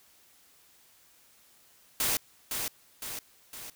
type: noise with echo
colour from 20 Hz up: white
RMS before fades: -28 dBFS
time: 2-2.17 s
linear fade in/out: 2 ms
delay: 510 ms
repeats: 3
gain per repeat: -5 dB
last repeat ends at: 3.7 s
effects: white hiss -61 dBFS RMS until 3.75 s